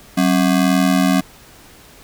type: ring-modulated tone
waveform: square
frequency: 228.9 Hz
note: A#3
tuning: 31 cents flat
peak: -10 dBFS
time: 0.17-1.21 s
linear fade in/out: 10 ms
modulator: 40.7 Hz
effects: pink hiss -44 dBFS RMS until 2.03 s